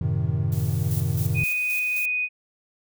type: chord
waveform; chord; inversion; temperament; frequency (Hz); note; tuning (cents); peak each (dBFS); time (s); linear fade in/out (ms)
triangle; F# diminished seventh; none; equal; 92.5 / 110 / 130.81 / 155.56; F#2 / A2 / C3 / Eb3; 0 / 0 / 0 / 0; -25; 0.01-1.44; 5
type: noise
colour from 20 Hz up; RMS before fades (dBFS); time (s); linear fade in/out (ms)
blue; -41; 0.52-1.99; 2
type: noise bursts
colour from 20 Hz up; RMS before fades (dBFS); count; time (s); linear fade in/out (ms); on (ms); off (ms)
violet; -34; 5; 0.91-2.055; 0; 93; 170
type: tone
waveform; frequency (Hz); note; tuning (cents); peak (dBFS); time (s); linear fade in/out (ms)
sine; 2489; D#7; 0; -22; 1.34-2.29; 50
effects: none